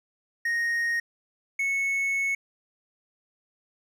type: tone pair in turn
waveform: triangle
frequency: 1864.7 / 2203 Hz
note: A#6 / C#7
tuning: 0 / -11 cents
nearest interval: minor third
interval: 289 cents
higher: second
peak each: -22 dBFS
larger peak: neither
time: 0.45-1 / 1.59-2.35 s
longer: second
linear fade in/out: 5 ms
effects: none

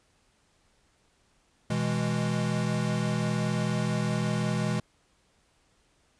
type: chord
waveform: square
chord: E major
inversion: second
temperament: equal with one note detuned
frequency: 123.47 / 162.54 / 207.7 Hz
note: B2 / E3 / G#3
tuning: 0 / -24 / 0 cents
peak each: -31 dBFS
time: 1.7-4.8 s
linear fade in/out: 5 ms
effects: pink hiss -67 dBFS RMS until 6.19 s + resampled to 22050 Hz

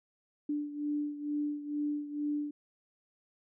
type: beating tone pair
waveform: sine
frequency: 293.8 / 296 Hz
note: D4 / D4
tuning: +1 / +14 cents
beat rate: 2.2 Hz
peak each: -33 / -38 dBFS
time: 0.49-2.51 s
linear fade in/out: 5 ms
effects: none

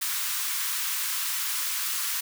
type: high-pass noise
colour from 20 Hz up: white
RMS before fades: -29 dBFS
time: 0.01-2.21 s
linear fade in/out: 10 ms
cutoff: 990 Hz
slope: 48 dB/octave
effects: none

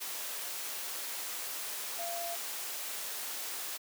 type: tone in noise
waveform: sine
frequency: 685 Hz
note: F5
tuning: 34 cents flat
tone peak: -37 dBFS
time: 1.98-2.36 s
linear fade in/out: 20 ms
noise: white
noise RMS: -39 dBFS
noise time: 0-3.78 s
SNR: -1 dB
effects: high-pass 400 Hz 12 dB/octave

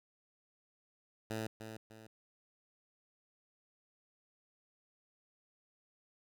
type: tone with echo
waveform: 10% pulse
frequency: 110.3 Hz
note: A2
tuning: 5 cents sharp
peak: -29 dBFS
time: 1.3-1.47 s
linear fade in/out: 5 ms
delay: 300 ms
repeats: 2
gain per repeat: -8 dB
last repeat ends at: 2.07 s
effects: none

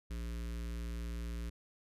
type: tone with notch filter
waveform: square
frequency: 57.8 Hz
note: A#1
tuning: 14 cents flat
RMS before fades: -40 dBFS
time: 0.1-1.5 s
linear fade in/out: 10 ms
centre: 770 Hz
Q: 0.95
effects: resampled to 32000 Hz

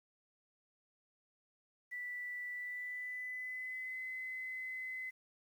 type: tone with pitch glide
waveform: sine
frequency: 1970 to 2034 Hz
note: B6 to C7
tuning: -5 to -50 cents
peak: -40 dBFS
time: 1.91-5.11 s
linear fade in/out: 20 ms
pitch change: +55 cents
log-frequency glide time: 2.53-3.98 s
effects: 11-bit

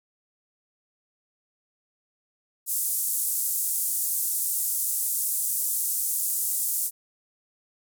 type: band-pass noise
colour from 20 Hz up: pink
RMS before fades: -27 dBFS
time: 2.66-6.91 s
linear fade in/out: 50 ms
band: 8400 to 16000 Hz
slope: 24 dB/octave
effects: none

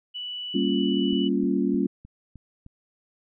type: tone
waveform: sine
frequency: 2960 Hz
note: F#7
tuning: in tune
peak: -31 dBFS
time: 0.14-1.29 s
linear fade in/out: 20 ms
type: chord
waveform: sine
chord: G half-diminished seventh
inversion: none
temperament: equal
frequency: 196 / 233.1 / 277.2 / 349.2 Hz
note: G3 / Bb3 / Db4 / F4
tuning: 0 / 0 / 0 / 0 cents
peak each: -26 / -27 / -25 / -28 dBFS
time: 0.54-1.87 s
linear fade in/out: 10 ms
type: click train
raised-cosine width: 5 ms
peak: -32 dBFS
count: 6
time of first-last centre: 1.13-2.664 s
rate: 3.26 Hz
effects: none

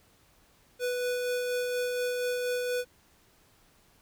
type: tone with tremolo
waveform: square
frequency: 493.9 Hz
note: B4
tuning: in tune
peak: -28 dBFS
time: 0.79-2.85 s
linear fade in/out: 50 ms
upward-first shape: sine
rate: 4.2 Hz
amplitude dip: 25%
effects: pink hiss -63 dBFS RMS until 4.01 s

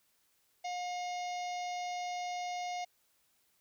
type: harmonic tone with a mistuned harmonic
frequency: 715 Hz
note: F5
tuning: 41 cents sharp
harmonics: 1 / 3 / 4 / 5 / 6 / 7 / 8 / 9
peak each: -36 / -46 / -52 / -53 / -55 / -54 / -53 / -54 dBFS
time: 0.64-2.85 s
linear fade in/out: 10 ms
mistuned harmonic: 5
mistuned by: +22 cents
effects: white hiss -73 dBFS RMS until 3.6 s

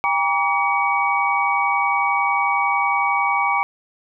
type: tone cluster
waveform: sine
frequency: 799 / 950 / 1149 / 2260 Hz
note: G5 / A#5 / D6 / C#7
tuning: +33 / +33 / -38 / +33 cents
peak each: -22 dBFS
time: 0.04-3.63 s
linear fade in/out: 0 ms
effects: none

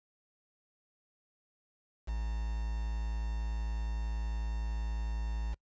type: tone with quantisation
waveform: triangle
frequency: 55.4 Hz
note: A1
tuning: 13 cents sharp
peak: -30 dBFS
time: 2.07-5.55 s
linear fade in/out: 20 ms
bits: 8
effects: noise-tail reverb RT60 0.1 s tail -25 dB re dry + resampled to 16000 Hz

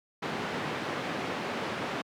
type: band-pass noise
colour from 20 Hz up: pink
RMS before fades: -34 dBFS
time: 0.22-2.02 s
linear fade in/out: 10 ms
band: 170 to 2700 Hz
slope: 12 dB/octave
effects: high-pass 100 Hz 12 dB/octave

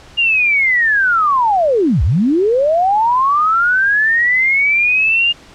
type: linear two-way sweep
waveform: sine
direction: down then up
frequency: 2837 to 56.8 to 2837 Hz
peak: -10 dBFS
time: 0.17-5.33 s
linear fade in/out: 20 ms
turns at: 2.03 s
effects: pink hiss -41 dBFS RMS until 5.54 s + low-pass 6000 Hz 12 dB/octave

